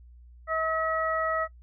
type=harmonic tone; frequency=642 Hz; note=E5; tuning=46 cents flat; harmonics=1 / 2 / 3; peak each=-29 / -28 / -33 dBFS; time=0.47-1.48 s; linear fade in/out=50 ms; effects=noise-tail reverb RT60 0.1 s tail -20 dB re dry + added 60 Hz sine -48 dBFS peak until 1.62 s